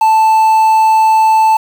triangle tone with quantisation, 880 Hz, A5, in tune, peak -4 dBFS, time 0.01-1.57 s, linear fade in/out 5 ms, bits 5, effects none

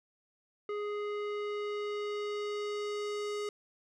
square tone with low-pass filter sweep, 415.2 Hz, G#4, in tune, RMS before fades -36 dBFS, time 0.69-3.49 s, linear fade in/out 2 ms, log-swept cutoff 1900 to 7400 Hz, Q 0.94, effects none

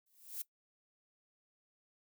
violet noise with exponential growth, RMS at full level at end -38 dBFS, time 0.06-0.42 s, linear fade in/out 5 ms, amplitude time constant 77 ms, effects noise-tail reverb RT60 0.1 s tail -19 dB re dry

